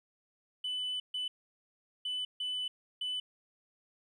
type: tone bursts at uneven times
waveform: sine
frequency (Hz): 2998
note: F#7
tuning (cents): +22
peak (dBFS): -31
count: 5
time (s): 0.64-1 / 1.14-1.28 / 2.05-2.25 / 2.4-2.68 / 3.01-3.2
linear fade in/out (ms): 5
effects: tanh soft clip ceiling -31 dBFS + 12-bit